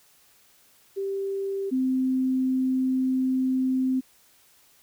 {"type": "tone pair in turn", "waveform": "sine", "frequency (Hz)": [392, 259.6], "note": ["G4", "C4"], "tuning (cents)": [0, -13], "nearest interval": "perfect fifth", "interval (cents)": 713, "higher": "first", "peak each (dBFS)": [-26, -21], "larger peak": "second", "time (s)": [[0.96, 1.71], [1.71, 4.01]], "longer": "second", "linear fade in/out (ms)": 20, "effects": ["white hiss -59 dBFS RMS until 4.82 s"]}